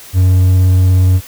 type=tone with vibrato; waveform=triangle; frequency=92.2 Hz; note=F#2; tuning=6 cents flat; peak=-4 dBFS; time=0.13-1.21 s; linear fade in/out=50 ms; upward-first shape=triangle; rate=17 Hz; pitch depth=13 cents each way; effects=white hiss -35 dBFS RMS until 1.27 s